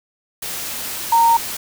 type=tone in noise; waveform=sine; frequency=924 Hz; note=A#5; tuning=16 cents flat; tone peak=-10 dBFS; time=1.12-1.37 s; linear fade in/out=5 ms; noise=white; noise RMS=-27 dBFS; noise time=0.42-1.57 s; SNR=+14 dB; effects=none